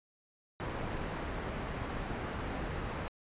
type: low-pass noise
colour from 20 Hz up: pink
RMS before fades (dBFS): -38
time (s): 0.6-3.08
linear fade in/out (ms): 0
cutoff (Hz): 1900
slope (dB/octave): 12
effects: resampled to 8000 Hz